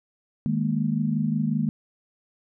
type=chord; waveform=sine; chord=D# suspended fourth; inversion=none; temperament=equal; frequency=155.56 / 207.7 / 233.1 Hz; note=D#3 / G#3 / A#3; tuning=0 / 0 / 0 cents; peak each=-26 dBFS; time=0.46-1.69 s; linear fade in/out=0 ms; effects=none